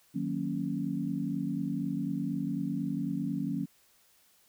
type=chord; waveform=sine; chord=D# minor seventh; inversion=none; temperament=equal with one note detuned; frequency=155.03 / 185 / 233.1 / 277.2 Hz; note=D#3 / F#3 / A#3 / C#4; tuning=-6 / 0 / 0 / 0 cents; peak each=-37 / -35 / -36 / -34 dBFS; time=0.14-3.66 s; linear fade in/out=20 ms; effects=white hiss -65 dBFS RMS until 4.48 s